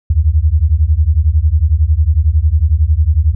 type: beating tone pair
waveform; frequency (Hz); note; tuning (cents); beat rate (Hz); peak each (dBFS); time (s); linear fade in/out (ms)
sine; 72.1 / 83.1; D2 / E2; -31 / +15; 11; -11; 0.1-3.35; 5
effects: none